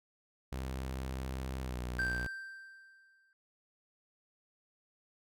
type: tone with pitch glide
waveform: sawtooth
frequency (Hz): 65.3 to 61.28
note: C2 to B1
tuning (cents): -3 to -13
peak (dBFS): -33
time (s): 0.52-2.27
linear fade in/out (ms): 5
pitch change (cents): -110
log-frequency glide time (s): 1.62-1.78
type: tone with exponential decay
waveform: triangle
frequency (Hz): 1568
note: G6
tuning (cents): 0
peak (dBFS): -28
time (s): 1.99-3.33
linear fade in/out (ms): 1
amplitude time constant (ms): 290
effects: none